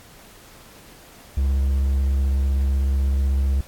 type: tone with vibrato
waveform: triangle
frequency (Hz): 67.9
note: C#2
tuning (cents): -35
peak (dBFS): -15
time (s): 1.37-3.61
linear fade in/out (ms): 5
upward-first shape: sine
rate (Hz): 16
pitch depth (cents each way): 24
effects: pink hiss -47 dBFS RMS until 3.67 s + AAC 64 kbps